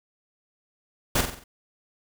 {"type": "noise with echo", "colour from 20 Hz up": "pink", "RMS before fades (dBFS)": -22, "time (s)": [1.15, 1.21], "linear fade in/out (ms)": 5, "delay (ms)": 46, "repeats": 5, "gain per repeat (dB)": -6, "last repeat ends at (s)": 1.44, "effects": []}